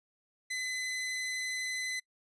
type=tone; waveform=sawtooth; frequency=2022 Hz; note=B6; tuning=40 cents sharp; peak=-30 dBFS; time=0.5-2 s; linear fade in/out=10 ms; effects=noise-tail reverb RT60 0.1 s tail -24 dB re dry + resampled to 22050 Hz